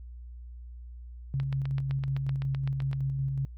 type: tone with tremolo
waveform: sine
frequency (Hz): 135.8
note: C#3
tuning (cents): -35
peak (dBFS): -26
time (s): 1.34-3.45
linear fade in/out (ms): 0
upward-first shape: square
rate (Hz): 5.4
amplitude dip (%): 25
type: click train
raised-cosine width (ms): 0.3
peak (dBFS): -25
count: 13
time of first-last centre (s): 1.4-2.931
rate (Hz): 7.84
effects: noise-tail reverb RT60 0.1 s tail -25 dB re dry + added 60 Hz sine -41 dBFS peak until 3.57 s